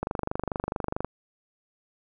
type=click train; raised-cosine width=1 ms; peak=-14 dBFS; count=26; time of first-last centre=0.03-1.046 s; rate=24.6 Hz; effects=none